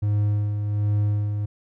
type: tone with tremolo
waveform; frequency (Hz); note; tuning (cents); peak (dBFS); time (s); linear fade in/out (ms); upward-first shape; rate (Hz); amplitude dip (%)
triangle; 103.83; G#2; 0; -16; 0.02-1.46; 10; sine; 1.3; 45
effects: none